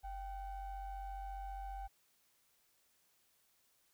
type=ring-modulated tone; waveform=triangle; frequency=368.6 Hz; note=F#4; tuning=7 cents flat; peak=-37 dBFS; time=0.03-1.88 s; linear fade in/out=20 ms; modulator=416 Hz; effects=white hiss -74 dBFS RMS until 3.93 s